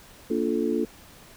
sine chord, Bb major seventh, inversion none, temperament just, 233.1 / 291.4 / 349.6 / 437 Hz, Bb3 / D4 / F4 / A4, 0 / -13 / +2 / -12 cents, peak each -28 dBFS, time 0.3-0.85 s, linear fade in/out 5 ms, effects pink hiss -50 dBFS RMS until 1.36 s

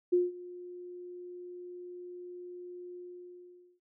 sine tone with ADSR envelope, 356.3 Hz, F4, 35 cents sharp, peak -21 dBFS, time 0.12-3.8 s, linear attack 14 ms, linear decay 180 ms, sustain -21 dB, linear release 840 ms, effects none

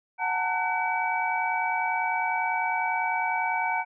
sine tone cluster, 738 / 856 / 906 / 1500 / 2286 Hz, F#5 / A5 / A#5 / F#6 / D7, -5 / -48 / -50 / +23 / -47 cents, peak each -30 / -36 / -28 / -33 / -30 dBFS, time 0.18-3.85 s, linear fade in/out 50 ms, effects none

